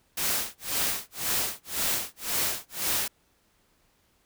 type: noise with tremolo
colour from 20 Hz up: white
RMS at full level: -26 dBFS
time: 0.17-3.08 s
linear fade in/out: 5 ms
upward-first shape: sine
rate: 1.9 Hz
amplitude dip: 100%
effects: pink hiss -67 dBFS RMS until 4.25 s